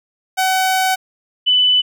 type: tone pair in turn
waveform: sawtooth / sine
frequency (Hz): 754 / 2994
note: F#5 / F#7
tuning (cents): +32 / +20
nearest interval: 2 octaves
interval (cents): 2388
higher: second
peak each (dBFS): -10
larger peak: neither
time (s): 0.37-0.96 / 1.46-1.82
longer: first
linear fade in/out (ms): 20
effects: none